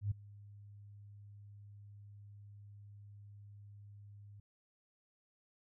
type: tone with ADSR envelope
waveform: sine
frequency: 102.1 Hz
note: G#2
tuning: 29 cents flat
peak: -30 dBFS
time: 0.01-4.4 s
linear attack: 100 ms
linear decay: 11 ms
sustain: -22 dB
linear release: 4 ms
effects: none